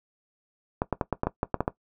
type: clicks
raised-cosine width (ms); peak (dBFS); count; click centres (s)
1; -10; 10; 0.819 / 0.927 / 1.012 / 1.127 / 1.234 / 1.27 / 1.431 / 1.543 / 1.606 / 1.679
effects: noise-tail reverb RT60 0.1 s tail -17 dB re dry